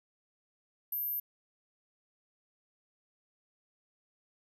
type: tone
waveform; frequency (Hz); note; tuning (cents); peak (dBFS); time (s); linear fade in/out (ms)
sine; 12980; G#9; -41; -32; 0.92-1.2; 5
effects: none